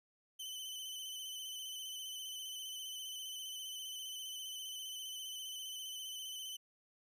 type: tone with vibrato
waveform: sawtooth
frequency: 3040 Hz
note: F#7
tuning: 46 cents sharp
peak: -40 dBFS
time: 0.39-6.57 s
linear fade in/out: 10 ms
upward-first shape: square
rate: 15 Hz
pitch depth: 29 cents each way
effects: none